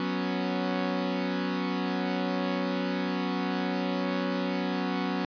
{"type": "chord", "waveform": "sawtooth", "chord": "F# suspended fourth", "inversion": "none", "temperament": "equal", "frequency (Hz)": [185, 246.9, 277.2], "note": ["F#3", "B3", "C#4"], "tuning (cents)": [0, 0, 0], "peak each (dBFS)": [-27, -29, -28], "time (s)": [0, 5.25], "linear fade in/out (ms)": 2, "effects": ["resampled to 11025 Hz"]}